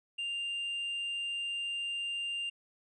sine tone with tanh clipping, 2794 Hz, F7, in tune, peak -34 dBFS, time 0.18-2.5 s, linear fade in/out 10 ms, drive 2 dB, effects resampled to 24000 Hz

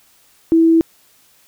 sine tone, 327.8 Hz, E4, 10 cents flat, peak -8 dBFS, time 0.52-0.81 s, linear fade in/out 0 ms, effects white hiss -53 dBFS RMS until 1.47 s

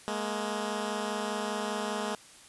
10% pulse tone pair together, 210 / 235 Hz, G#3 / A#3, +19 / +14 cents, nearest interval major second, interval 195 cents, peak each -24 / -28 dBFS, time 0.08-2.15 s, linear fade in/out 0 ms, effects white hiss -53 dBFS RMS until 2.48 s + resampled to 24000 Hz

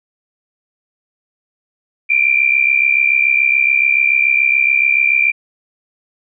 sine tone pair together, 2338 / 2405 Hz, D7 / D7, -8 / +41 cents, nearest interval unison, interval 49 cents, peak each -13 dBFS, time 2.09-5.32 s, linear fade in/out 20 ms, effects none

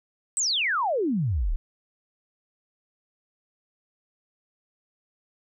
sine exponential sweep, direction down, 8340 to 30.82 Hz, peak -22 dBFS, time 0.37-1.56 s, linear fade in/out 0 ms, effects none

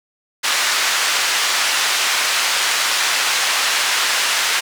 pink band-pass noise, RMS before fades -18 dBFS, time 0.43-4.61 s, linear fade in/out 20 ms, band 1300 to 7400 Hz, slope 12 dB/octave, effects none

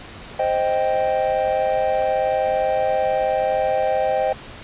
triangle chord, C minor, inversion none, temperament equal, 523.3 / 622.3 / 784 Hz, C5 / Eb5 / G5, 0 / 0 / 0 cents, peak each -20 dBFS, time 0.39-4.33 s, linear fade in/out 5 ms, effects pink hiss -38 dBFS RMS until 4.63 s + resampled to 8000 Hz

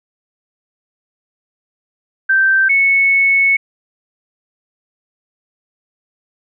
sine tone pair in turn, 1560 / 2206 Hz, G6 / C#7, -9 / -9 cents, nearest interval tritone, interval 600 cents, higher second, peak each -9 dBFS, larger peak neither, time 2.29-2.69 / 2.69-3.57 s, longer second, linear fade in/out 10 ms, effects none

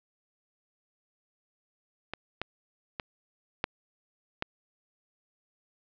clicks, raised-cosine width 0.3 ms, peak -18 / -15 / -17 / -10 / -13 dBFS, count 5, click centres 2.136 / 2.416 / 2.998 / 3.641 / 4.424 s, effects low-pass 4000 Hz 12 dB/octave

